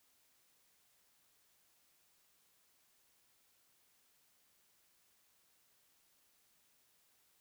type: silence
effects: white hiss -73 dBFS RMS until 7.4 s